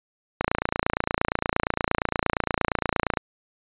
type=click train; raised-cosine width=0.5 ms; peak=-6 dBFS; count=80; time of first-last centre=0.41-3.172 s; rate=28.6 Hz; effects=resampled to 8000 Hz